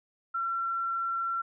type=tone; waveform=sine; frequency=1358 Hz; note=F6; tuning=49 cents flat; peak=-28 dBFS; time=0.34-1.42 s; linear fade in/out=10 ms; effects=none